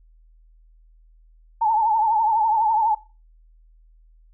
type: tone with vibrato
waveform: sine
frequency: 879 Hz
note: A5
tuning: 2 cents flat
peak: -16 dBFS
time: 1.61-2.95 s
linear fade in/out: 10 ms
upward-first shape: triangle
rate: 12 Hz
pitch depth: 100 cents each way
effects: noise-tail reverb RT60 0.3 s tail -17 dB re dry + added 40 Hz sine -50 dBFS peak until 4.33 s